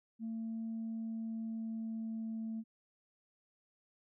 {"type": "tone with pitch glide", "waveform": "sine", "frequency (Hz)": [225.2, 223.1], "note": ["A3", "A3"], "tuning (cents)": [40, 24], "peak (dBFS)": -36, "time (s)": [0.19, 2.64], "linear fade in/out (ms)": 50, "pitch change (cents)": -16, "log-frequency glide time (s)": [0.83, 2.45], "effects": ["tanh soft clip ceiling -34 dBFS"]}